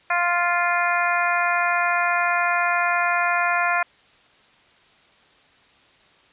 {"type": "harmonic tone", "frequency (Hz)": 349.2, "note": "F4", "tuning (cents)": 0, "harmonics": [2, 3, 4, 5, 6, 7], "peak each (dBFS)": [-24, -25, -24, -26, -28, -28], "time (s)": [0.1, 3.83], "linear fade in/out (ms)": 5, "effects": ["white hiss -55 dBFS RMS until 6.32 s", "resampled to 8000 Hz"]}